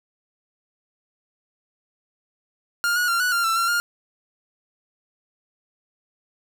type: tone with pitch steps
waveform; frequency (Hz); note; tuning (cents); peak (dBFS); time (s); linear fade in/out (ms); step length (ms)
45% pulse; 1407 / 1454 / 1382 / 1474 / 1390 / 1335 / 1368 / 1411; F6 / F#6 / F6 / F#6 / F6 / E6 / F6 / F6; +12 / -31 / -19 / -7 / -9 / +22 / -36 / +17; -19; 2.84-3.8; 0; 120
effects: 9-bit